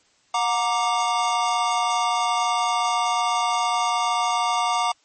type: chord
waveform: square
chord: Gb augmented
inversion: none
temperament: equal with one note detuned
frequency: 725.6 / 932.3 / 1174.7 Hz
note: Gb5 / Bb5 / D6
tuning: -34 / 0 / 0 cents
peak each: -25 dBFS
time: 0.34-4.92 s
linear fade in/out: 5 ms
effects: white hiss -61 dBFS RMS until 5.04 s + MP3 32 kbps